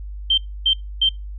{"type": "tone bursts", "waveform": "sine", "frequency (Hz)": 3136, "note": "G7", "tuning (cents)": 0, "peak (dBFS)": -13, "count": 3, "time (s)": [0.3, 1.091], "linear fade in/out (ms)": 5, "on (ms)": 77, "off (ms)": 280, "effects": ["noise-tail reverb RT60 0.2 s tail -25 dB re dry", "added 50 Hz sine -29 dBFS peak until 1.38 s"]}